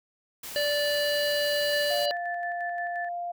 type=noise; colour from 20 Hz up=white; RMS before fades=-39 dBFS; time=0.43-2.06 s; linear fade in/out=5 ms
type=harmonic tone; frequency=584 Hz; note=D5; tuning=10 cents flat; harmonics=1 / 3 / 5 / 7 / 8; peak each=-26 / -31 / -33 / -34 / -35 dBFS; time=0.56-2.11 s; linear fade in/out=0 ms
type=tone with tremolo; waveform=sine; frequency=1753 Hz; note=A6; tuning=7 cents flat; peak=-32 dBFS; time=1.73-3.09 s; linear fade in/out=5 ms; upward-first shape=square; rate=5.7 Hz; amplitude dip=45%
type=tone; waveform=sine; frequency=698.5 Hz; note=F5; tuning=in tune; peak=-30 dBFS; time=1.9-3.32 s; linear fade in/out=10 ms
effects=none